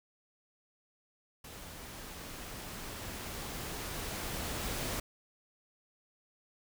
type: noise with level ramp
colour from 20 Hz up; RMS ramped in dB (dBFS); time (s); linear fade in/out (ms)
pink; -48 to -36; 1.44-5; 5
effects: none